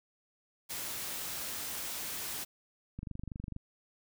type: noise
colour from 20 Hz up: white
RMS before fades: -39 dBFS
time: 0.69-2.45 s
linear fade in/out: 20 ms
type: click train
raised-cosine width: 5 ms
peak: -28 dBFS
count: 15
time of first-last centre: 2.99-3.564 s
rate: 24.4 Hz
effects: none